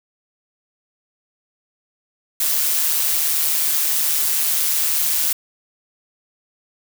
blue noise with amplitude modulation, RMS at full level -17 dBFS, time 2.4-5.33 s, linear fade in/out 5 ms, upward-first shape sine, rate 153 Hz, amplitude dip 45%, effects none

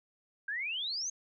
sine exponential sweep, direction up, 1568 to 6540 Hz, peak -33 dBFS, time 0.48-1.1 s, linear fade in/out 5 ms, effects none

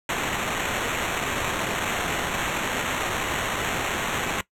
white noise with sample-and-hold, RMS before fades -27 dBFS, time 0.09-4.41 s, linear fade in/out 2 ms, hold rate 4900 Hz, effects noise-tail reverb RT60 0.1 s tail -19 dB re dry + low-pass 12000 Hz 12 dB/octave

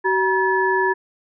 sine tone cluster, 378.8 / 956 / 1724 Hz, F#4 / A#5 / A6, +41 / +43 / -36 cents, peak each -20 / -20 / -21 dBFS, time 0.04-0.94 s, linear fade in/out 20 ms, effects none

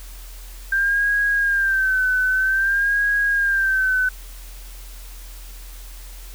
sine tone with vibrato, 1577 Hz, G6, 10 cents sharp, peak -16 dBFS, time 0.72-4.09 s, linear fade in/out 5 ms, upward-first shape sine, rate 0.52 Hz, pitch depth 76 cents each way, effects added 42 Hz sine -35 dBFS peak until 6.34 s + white hiss -44 dBFS RMS until 6.34 s

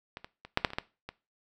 clicks, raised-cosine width 0.3 ms, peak -23 / -26 / -28 / -7 / -7 / -27 / -22 / -13 / -23 dBFS, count 9, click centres 0.171 / 0.245 / 0.45 / 0.574 / 0.648 / 0.704 / 0.734 / 0.785 / 1.09 s, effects noise-tail reverb RT60 0.3 s tail -19 dB re dry

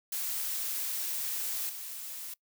blue noise with level steps, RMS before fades -34 / -41 dBFS, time 0.12-2.34 s, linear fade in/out 5 ms, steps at 1.69 s, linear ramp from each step 5 ms, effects noise-tail reverb RT60 0.1 s tail -23 dB re dry

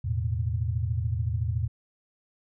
sine chord, E suspended fourth, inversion none, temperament just, 82.41 / 109.88 / 123.61 Hz, E2 / A2 / B2, 0 / -2 / +2 cents, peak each -29 / -28 / -32 dBFS, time 0.04-1.68 s, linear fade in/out 10 ms, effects none

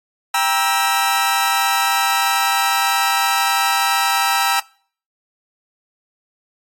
sawtooth chord, E diminished, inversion first, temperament just, 791.1 / 949.3 / 1318.5 Hz, G5 / Bb5 / E6, +16 / +31 / 0 cents, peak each -16 dBFS, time 0.34-4.6 s, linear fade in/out 5 ms, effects noise-tail reverb RT60 0.5 s tail -25 dB re dry + AAC 48 kbps

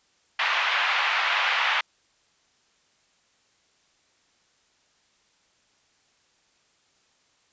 white band-pass noise, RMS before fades -24 dBFS, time 0.39-1.81 s, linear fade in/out 5 ms, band 790 to 2900 Hz, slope 24 dB/octave, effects white hiss -65 dBFS RMS until 7.52 s + resampled to 16000 Hz

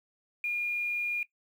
sine tone with quantisation, 2422 Hz, D#7, 47 cents flat, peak -28 dBFS, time 0.44-1.23 s, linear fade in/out 2 ms, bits 9, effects noise-tail reverb RT60 0.1 s tail -17 dB re dry

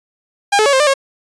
sawtooth tone with pitch steps, 806 / 430.8 / 563 / 528 / 596 / 545 Hz, G5 / A4 / C#5 / C5 / D5 / C#5, +48 / -37 / +27 / +16 / +25 / -29 cents, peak -6 dBFS, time 0.52-0.94 s, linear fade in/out 10 ms, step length 70 ms, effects resampled to 22050 Hz

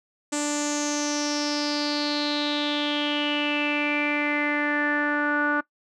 sawtooth tone with low-pass filter sweep, 293.9 Hz, D4, 1 cent sharp, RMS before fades -25 dBFS, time 0.32-5.61 s, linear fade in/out 10 ms, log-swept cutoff 7700 to 1400 Hz, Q 7.1, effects noise-tail reverb RT60 0.1 s tail -20 dB re dry

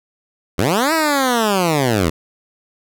10% pulse linear two-way sweep, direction up then down, 75 to 329.6 to 75 Hz, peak -6 dBFS, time 0.58-2.1 s, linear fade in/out 10 ms, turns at 0.93 s, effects none

